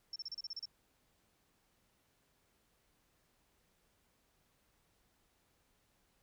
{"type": "tone bursts", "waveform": "sine", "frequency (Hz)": 5410, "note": "E8", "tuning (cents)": 44, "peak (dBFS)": -40, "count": 9, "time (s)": [0.13, 0.655], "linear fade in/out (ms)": 2, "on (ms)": 29, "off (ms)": 33, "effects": ["pink hiss -75 dBFS RMS until 6.22 s"]}